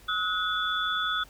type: tone cluster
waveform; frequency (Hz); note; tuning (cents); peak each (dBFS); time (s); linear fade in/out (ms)
sine; 1279 / 1464 / 3447; D#6 / F#6 / A7; +47 / -19 / -36; -30; 0.08-1.24; 10
effects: added 50 Hz sine -55 dBFS peak until 1.29 s + pink hiss -55 dBFS RMS until 1.29 s